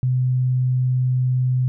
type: tone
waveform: sine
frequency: 127.3 Hz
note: C3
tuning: 47 cents flat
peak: -16 dBFS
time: 0.03-1.68 s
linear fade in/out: 0 ms
effects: none

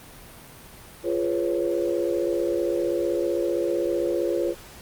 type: chord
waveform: sine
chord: C# dominant seventh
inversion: first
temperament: just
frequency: 346.5 / 415.8 / 498.9 / 554.4 Hz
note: E#4 / G#4 / B4 / C#5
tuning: -14 / +2 / +17 / 0 cents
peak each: -25 / -30 / -28 / -28 dBFS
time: 1.03-4.55 s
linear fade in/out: 50 ms
effects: pink hiss -45 dBFS RMS until 4.81 s + Opus 32 kbps

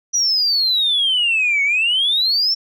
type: exponential two-way sweep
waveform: sine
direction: down then up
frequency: 5900 to 2200 to 5500 Hz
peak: -13 dBFS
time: 0.13-2.55 s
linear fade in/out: 20 ms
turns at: 1.63 s
effects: tanh soft clip ceiling -10 dBFS

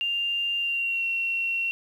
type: tone with pitch glide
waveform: sine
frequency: 2794 to 2729 Hz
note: F7 to F7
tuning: 0 to -41 cents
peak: -24 dBFS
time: 0.01-1.71 s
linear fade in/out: 0 ms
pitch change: -41 cents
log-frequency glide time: 0.58-1.04 s
effects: 9-bit

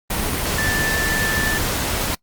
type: tone in noise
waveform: sine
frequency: 1760 Hz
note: A6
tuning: in tune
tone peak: -21 dBFS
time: 0.58-1.58 s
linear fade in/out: 5 ms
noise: pink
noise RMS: -22 dBFS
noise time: 0.1-2.15 s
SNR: -2 dB
effects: noise-tail reverb RT60 0.1 s tail -24 dB re dry + Opus 32 kbps

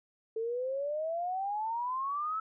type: exponential sweep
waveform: sine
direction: up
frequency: 440 to 1318.5 Hz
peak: -31 dBFS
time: 0.36-2.4 s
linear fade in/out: 5 ms
effects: none

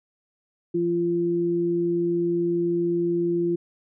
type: tone pair together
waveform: sine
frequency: 171.5 / 344.3 Hz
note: F3 / F4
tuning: -31 / -25 cents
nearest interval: octave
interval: 1206 cents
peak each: -29 / -21 dBFS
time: 0.74-3.56 s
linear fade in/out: 10 ms
effects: none

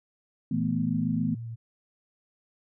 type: chord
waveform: sine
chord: E suspended fourth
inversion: none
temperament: equal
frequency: 164.81 / 220 / 246.9 Hz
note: E3 / A3 / B3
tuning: 0 / 0 / 0 cents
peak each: -29 dBFS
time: 0.51-1.35 s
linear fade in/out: 5 ms
type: tone with vibrato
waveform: sine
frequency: 115.2 Hz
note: A#2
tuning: 20 cents flat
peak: -34 dBFS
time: 0.52-1.56 s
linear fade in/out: 20 ms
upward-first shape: triangle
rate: 5.8 Hz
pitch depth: 17 cents each way
effects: none

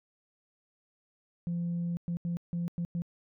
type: tone bursts at uneven times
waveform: sine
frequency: 171.9 Hz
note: F3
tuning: 27 cents flat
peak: -28 dBFS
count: 6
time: 1.47-1.97 / 2.08-2.17 / 2.25-2.37 / 2.53-2.68 / 2.78-2.85 / 2.95-3.02 s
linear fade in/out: 0 ms
effects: tanh soft clip ceiling -27 dBFS

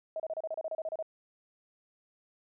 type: tone bursts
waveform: sine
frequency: 638 Hz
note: D#5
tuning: 43 cents sharp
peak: -32 dBFS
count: 13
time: 0.16-1.026 s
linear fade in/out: 2 ms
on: 38 ms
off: 31 ms
effects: none

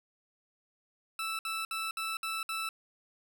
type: tone bursts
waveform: 20% pulse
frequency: 1318.5 Hz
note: E6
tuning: in tune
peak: -28 dBFS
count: 6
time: 1.19-2.69 s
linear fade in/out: 2 ms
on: 200 ms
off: 60 ms
effects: none

